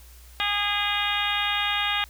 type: harmonic tone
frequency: 410 Hz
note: G#4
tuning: 22 cents flat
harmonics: 2 / 3 / 4 / 5 / 6 / 7 / 8 / 9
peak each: -31 / -31 / -31 / -31 / -31 / -31 / -31 / -31 dBFS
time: 0.4-2.04 s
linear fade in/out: 0 ms
effects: added 60 Hz sine -46 dBFS peak until 2.09 s + white hiss -53 dBFS RMS until 2.09 s